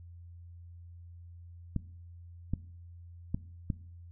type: clicks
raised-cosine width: 5 ms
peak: -18 dBFS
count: 4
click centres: 1.763 / 2.536 / 3.345 / 3.702 s
effects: noise-tail reverb RT60 0.6 s tail -20 dB re dry + added 86 Hz sine -47 dBFS peak until 4.11 s